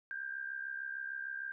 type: tone with amplitude modulation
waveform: sine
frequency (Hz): 1589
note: G6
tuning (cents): +23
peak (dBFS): -35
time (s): 0.11-1.52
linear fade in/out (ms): 0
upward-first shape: sine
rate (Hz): 66.6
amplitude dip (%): 70
effects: none